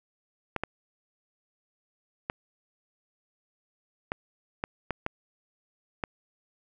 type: clicks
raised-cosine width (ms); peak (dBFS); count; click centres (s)
0.5; -14; 8; 0.563 / 0.636 / 2.299 / 4.119 / 4.639 / 4.907 / 5.064 / 6.038
effects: none